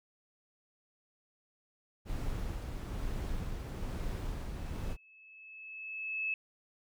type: noise with tremolo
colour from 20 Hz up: brown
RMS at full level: -36 dBFS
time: 2.05-4.97 s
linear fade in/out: 50 ms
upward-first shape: sine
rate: 1.1 Hz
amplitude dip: 30%
type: tone with exponential growth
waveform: sine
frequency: 2601 Hz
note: E7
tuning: 24 cents flat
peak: -30 dBFS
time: 4.5-6.34 s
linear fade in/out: 2 ms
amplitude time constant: 400 ms
effects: none